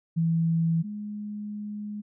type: tone pair in turn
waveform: sine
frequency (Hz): 164.81 / 208.6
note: E3 / G#3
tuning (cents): 0 / +8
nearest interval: major third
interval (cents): 408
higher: second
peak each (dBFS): -21 / -32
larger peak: first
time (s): 0.16-0.83 / 0.83-2.02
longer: second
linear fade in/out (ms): 20
effects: none